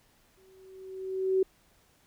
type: tone with exponential growth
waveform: sine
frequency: 378.9 Hz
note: F#4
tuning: 41 cents sharp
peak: -20 dBFS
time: 0.37-1.43 s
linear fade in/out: 5 ms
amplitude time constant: 230 ms
effects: pink hiss -65 dBFS RMS until 2.06 s